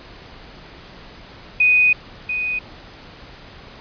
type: tone pair in turn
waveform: sine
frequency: 2490 / 2490 Hz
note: D#7 / D#7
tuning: +1 / +1 cents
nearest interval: unison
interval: 0 cents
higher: neither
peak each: -11 / -20 dBFS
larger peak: first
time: 1.6-1.93 / 2.29-2.59 s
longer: first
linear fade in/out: 5 ms
effects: pink hiss -41 dBFS RMS until 3.8 s + resampled to 11025 Hz